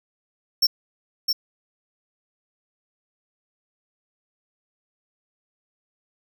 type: tone with echo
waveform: square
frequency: 5420 Hz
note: E8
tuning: 47 cents sharp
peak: -15 dBFS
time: 0.62-0.67 s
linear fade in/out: 10 ms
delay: 660 ms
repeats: 1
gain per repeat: -4 dB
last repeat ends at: 1.33 s
effects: none